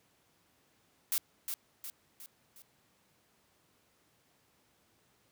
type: noise with echo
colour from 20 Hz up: blue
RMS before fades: -31 dBFS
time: 1.12-1.18 s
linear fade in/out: 0 ms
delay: 360 ms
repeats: 4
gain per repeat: -6 dB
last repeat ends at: 2.62 s
effects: pink hiss -70 dBFS RMS until 5.31 s + high-pass 100 Hz 12 dB/octave